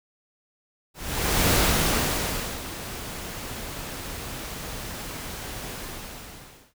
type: noise with ADSR envelope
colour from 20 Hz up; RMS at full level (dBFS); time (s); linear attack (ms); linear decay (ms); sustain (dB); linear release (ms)
pink; -20; 0.94-6.74; 560; 1100; -15; 1000
effects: none